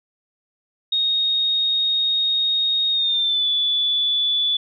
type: tone with pitch glide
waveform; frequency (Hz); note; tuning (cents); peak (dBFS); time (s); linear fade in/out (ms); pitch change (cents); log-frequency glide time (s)
sine; 3729 to 3459; A#7 to A7; 0 to -30; -17; 0.92-4.57; 5; -130; 2.91-3.48
effects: none